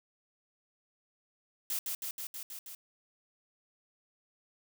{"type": "noise with echo", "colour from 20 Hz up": "blue", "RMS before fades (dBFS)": -34, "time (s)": [1.7, 1.79], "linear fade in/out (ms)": 2, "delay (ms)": 160, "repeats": 6, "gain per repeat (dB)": -2, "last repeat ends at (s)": 2.75, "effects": []}